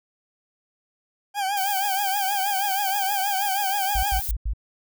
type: tone with vibrato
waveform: 40% pulse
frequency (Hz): 790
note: G5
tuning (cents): +13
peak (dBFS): -22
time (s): 1.34-4.22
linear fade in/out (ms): 50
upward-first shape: triangle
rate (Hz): 6.3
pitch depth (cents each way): 96
type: noise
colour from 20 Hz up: violet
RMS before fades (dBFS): -30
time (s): 1.57-4.31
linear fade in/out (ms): 0
type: tone bursts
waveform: sine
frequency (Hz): 52.7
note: G#1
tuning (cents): +26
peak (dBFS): -22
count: 4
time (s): 3.95-4.535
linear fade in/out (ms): 5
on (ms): 81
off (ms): 87
effects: none